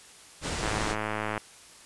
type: low-pass noise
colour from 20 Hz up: pink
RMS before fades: -32 dBFS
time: 0.41-0.96 s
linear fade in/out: 50 ms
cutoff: 9500 Hz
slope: 48 dB/octave
type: click train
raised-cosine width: 0.5 ms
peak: -15 dBFS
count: 81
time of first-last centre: 0.63-1.378 s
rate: 107 Hz
effects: white hiss -51 dBFS RMS until 1.85 s + resampled to 24000 Hz

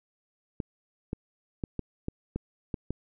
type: clicks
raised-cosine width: 3 ms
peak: -18 dBFS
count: 8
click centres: 0.602 / 1.131 / 1.638 / 1.793 / 2.084 / 2.36 / 2.742 / 2.906 s
effects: none

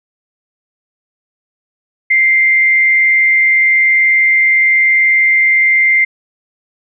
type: tone with frequency modulation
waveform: sine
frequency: 2093 Hz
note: C7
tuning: in tune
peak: -7 dBFS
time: 2.1-6.05 s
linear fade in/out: 10 ms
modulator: 131 Hz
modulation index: 0.29
effects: none

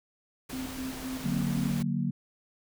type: noise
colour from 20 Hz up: pink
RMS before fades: -41 dBFS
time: 0.49-1.83 s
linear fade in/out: 10 ms
type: tone with tremolo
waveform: sine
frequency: 260 Hz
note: C4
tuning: 11 cents flat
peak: -33 dBFS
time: 0.53-1.72 s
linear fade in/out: 0 ms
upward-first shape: square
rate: 3.9 Hz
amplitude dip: 60%
type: chord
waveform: sine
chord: D augmented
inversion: none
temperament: equal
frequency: 146.83 / 185 / 233.1 Hz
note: D3 / F#3 / A#3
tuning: 0 / 0 / 0 cents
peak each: -31 dBFS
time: 1.24-2.11 s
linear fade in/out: 10 ms
effects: none

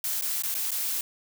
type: noise with dropouts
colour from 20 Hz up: blue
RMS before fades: -29 dBFS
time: 0.04-1.01 s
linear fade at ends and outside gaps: 2 ms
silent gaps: 0.212-0.221 / 0.423-0.435 / 0.543-0.55 / 0.708-0.716 s
effects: none

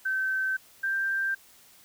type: tone pair in turn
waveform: sine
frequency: 1542 / 1577.1 Hz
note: G6 / G6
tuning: -29 / +10 cents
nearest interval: unison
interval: 39 cents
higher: second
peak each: -25 dBFS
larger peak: neither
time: 0.05-0.57 / 0.83-1.35 s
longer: neither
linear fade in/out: 10 ms
effects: white hiss -56 dBFS RMS until 1.84 s

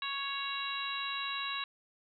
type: harmonic tone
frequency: 554.4 Hz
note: C#5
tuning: in tune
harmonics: 2 / 3 / 4 / 5 / 6 / 7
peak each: -39 / -43 / -45 / -40 / -49 / -39 dBFS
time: 0.02-1.64 s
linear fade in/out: 2 ms
effects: none

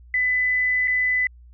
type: tone with dropouts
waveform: sine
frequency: 2002 Hz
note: B6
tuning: 23 cents sharp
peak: -18 dBFS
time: 0.14-1.27 s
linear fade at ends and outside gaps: 2 ms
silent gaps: 0.875-0.879 s
effects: added 60 Hz sine -44 dBFS peak until 1.53 s

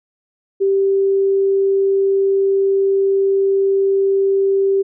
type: tone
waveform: sine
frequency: 391 Hz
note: G4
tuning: 4 cents flat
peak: -12 dBFS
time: 0.6-4.83 s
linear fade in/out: 20 ms
effects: none

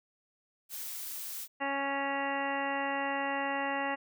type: noise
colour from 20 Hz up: blue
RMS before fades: -40 dBFS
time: 0.69-1.48 s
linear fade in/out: 50 ms
type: harmonic tone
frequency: 277.2 Hz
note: C#4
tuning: in tune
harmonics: 1 / 2 / 3 / 4 / 5 / 6 / 7 / 8 / 9 / 10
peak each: -39 / -38 / -35 / -40 / -45 / -43 / -37 / -50 / -51 / -42 dBFS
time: 1.6-3.96 s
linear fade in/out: 20 ms
effects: none

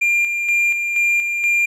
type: tone with tremolo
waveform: triangle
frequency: 2394 Hz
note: D7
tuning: 33 cents sharp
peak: -12 dBFS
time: 0.01-1.66 s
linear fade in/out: 10 ms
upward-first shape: square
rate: 2.1 Hz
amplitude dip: 45%
effects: resampled to 32000 Hz

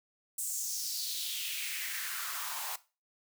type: noise with high-pass filter sweep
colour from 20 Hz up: white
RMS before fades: -37 dBFS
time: 0.38-2.76 s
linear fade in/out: 5 ms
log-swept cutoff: 8400 to 780 Hz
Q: 3.2
effects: noise-tail reverb RT60 0.3 s tail -17 dB re dry

